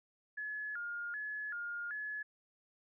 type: tone with vibrato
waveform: sine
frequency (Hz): 1554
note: G6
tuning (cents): -16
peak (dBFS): -38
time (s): 0.37-2.23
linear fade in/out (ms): 10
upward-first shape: square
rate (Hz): 1.3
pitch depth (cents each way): 160
effects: none